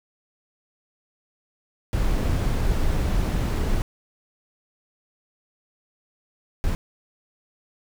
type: noise bursts at uneven times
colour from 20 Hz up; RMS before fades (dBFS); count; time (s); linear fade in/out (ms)
brown; -22; 2; 1.93-3.82 / 6.64-6.75; 0
effects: none